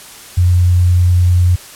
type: tone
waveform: sine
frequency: 89 Hz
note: F2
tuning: 33 cents sharp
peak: -7 dBFS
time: 0.37-1.56 s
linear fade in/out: 10 ms
effects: white hiss -35 dBFS RMS until 1.75 s + low-pass 12000 Hz 12 dB/octave